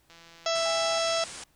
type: click train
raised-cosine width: 0.2 ms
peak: -34 dBFS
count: 101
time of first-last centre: 0.1-0.699 s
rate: 167 Hz
type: harmonic tone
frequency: 662 Hz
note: E5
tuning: 7 cents sharp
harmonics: 1 / 2 / 3 / 4 / 5 / 6 / 7 / 8 / 9 / 10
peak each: -27 / -33 / -39 / -38 / -35 / -38 / -39 / -34 / -44 / -39 dBFS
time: 0.46-1.24 s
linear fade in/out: 2 ms
type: low-pass noise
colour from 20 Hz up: white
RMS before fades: -42 dBFS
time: 0.55-1.44 s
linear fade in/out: 5 ms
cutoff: 9600 Hz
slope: 96 dB/octave
type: tone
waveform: sine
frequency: 817 Hz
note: G#5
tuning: 29 cents flat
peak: -36 dBFS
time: 0.65-0.99 s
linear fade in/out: 10 ms
effects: pink hiss -66 dBFS RMS until 1.55 s